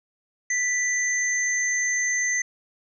sine tone pair together, 1973 / 6264 Hz, B6 / G8, -2 / -2 cents, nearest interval octave + minor sixth, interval 2000 cents, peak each -23 / -26 dBFS, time 0.5-2.42 s, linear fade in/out 5 ms, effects none

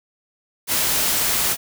white noise, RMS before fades -20 dBFS, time 0.67-1.57 s, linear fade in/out 50 ms, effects none

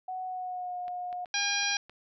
sine tone with pitch glide, 743 to 718.9 Hz, F#5 to F5, +7 to +50 cents, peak -33 dBFS, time 0.08-1.25 s, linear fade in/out 5 ms, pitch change -57 cents, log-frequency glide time 0.24-0.76 s
clicks, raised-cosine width 0.3 ms, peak -33 dBFS, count 6, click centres 0.881 / 1.128 / 1.258 / 1.631 / 1.713 / 1.896 s
harmonic tone, 809 Hz, G#5, 46 cents flat, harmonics 1 / 2 / 3 / 4 / 5 / 6 / 7, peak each -37 / -33 / -33 / -35 / -35 / -37 / -33 dBFS, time 1.34-1.77 s, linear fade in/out 2 ms
effects none

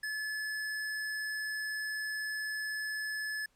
square tone, 1722 Hz, A6, 38 cents flat, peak -35 dBFS, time 0.03-3.46 s, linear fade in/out 5 ms, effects pink hiss -72 dBFS RMS until 3.55 s + low-pass 12000 Hz 12 dB/octave

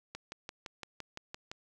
click train, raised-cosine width 0.2 ms, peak -24 dBFS, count 9, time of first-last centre 0.15-1.515 s, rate 5.86 Hz, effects none

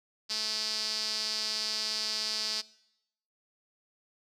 sawtooth tone with band-pass filter, 216.9 Hz, A3, 25 cents flat, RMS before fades -33 dBFS, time 0.29-2.62 s, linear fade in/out 20 ms, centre 4800 Hz, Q 6.1, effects noise-tail reverb RT60 0.8 s tail -20 dB re dry

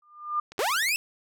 sine tone with exponential growth, 1203 Hz, D6, 41 cents sharp, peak -21 dBFS, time 0.02-0.4 s, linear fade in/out 5 ms, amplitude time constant 81 ms
click train, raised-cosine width 0.2 ms, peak -26 dBFS, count 7, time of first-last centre 0.52-0.886 s, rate 16.4 Hz
sawtooth linear sweep, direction up, 349.2 to 2690 Hz, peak -20 dBFS, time 0.59-0.96 s, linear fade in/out 0 ms
effects none

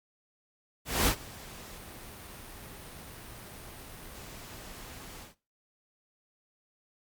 pink noise with ADSR envelope, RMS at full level -24 dBFS, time 0.85-5.35 s, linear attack 220 ms, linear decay 82 ms, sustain -22 dB, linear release 140 ms, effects noise-tail reverb RT60 0.3 s tail -18 dB re dry + Opus 48 kbps

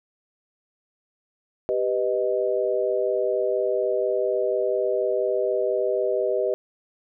sine chord, G augmented, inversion none, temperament equal with one note detuned, 392 / 496.2 / 622.3 Hz, G4 / B4 / D#5, 0 / +8 / 0 cents, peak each -25 dBFS, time 1.69-6.54 s, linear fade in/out 0 ms, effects none

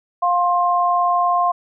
sine tone pair together, 706 / 1057.8 Hz, F5 / C6, +19 / +19 cents, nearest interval perfect fifth, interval 700 cents, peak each -17 dBFS, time 0.22-1.52 s, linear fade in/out 10 ms, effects none

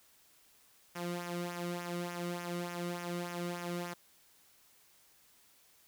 sawtooth tone with flanger, 174.61 Hz, F3, in tune, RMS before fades -39 dBFS, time 0.95-3.94 s, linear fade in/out 10 ms, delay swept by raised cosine 0.23 to 1.23 ms, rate 3.4 Hz, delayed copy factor -0.65, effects white hiss -65 dBFS RMS until 5.87 s

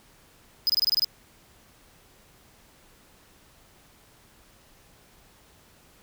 square tone bursts, 5010 Hz, D#8, 11 cents sharp, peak -20 dBFS, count 8, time 0.67-1.045 s, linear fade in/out 0 ms, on 25 ms, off 25 ms, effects pink hiss -57 dBFS RMS until 6.02 s

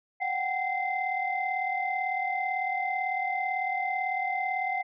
sine tone cluster, 737 / 775 / 2074 Hz, F#5 / G5 / C7, -7 / -20 / -16 cents, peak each -31 dBFS, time 0.2-4.83 s, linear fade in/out 20 ms, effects tanh soft clip ceiling -17 dBFS

